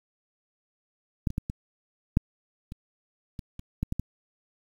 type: clicks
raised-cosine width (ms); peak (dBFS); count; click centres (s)
5; -12 / -22 / -15 / -19 / -7 / -25 / -24 / -27 / -14 / -16 / -16; 11; 1.272 / 1.304 / 1.381 / 1.499 / 2.171 / 2.721 / 3.392 / 3.594 / 3.83 / 3.924 / 3.996
effects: 8-bit